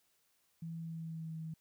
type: tone with pitch glide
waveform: sine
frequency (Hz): 164.81 to 160.3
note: E3 to E3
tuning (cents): 0 to -48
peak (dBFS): -40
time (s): 0.62-1.54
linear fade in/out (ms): 5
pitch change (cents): -48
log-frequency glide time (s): 0.78-1.38
effects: white hiss -75 dBFS RMS until 1.6 s